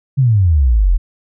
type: exponential sweep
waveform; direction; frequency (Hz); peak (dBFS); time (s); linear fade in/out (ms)
sine; down; 141.6 to 38.89; -8; 0.17-0.98; 20
effects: none